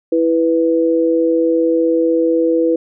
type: tone pair together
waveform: sine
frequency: 329.6 / 493.8 Hz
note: E4 / B4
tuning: 0 / 0 cents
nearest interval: perfect fifth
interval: 700 cents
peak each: -14 dBFS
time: 0.12-2.76 s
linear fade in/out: 5 ms
effects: none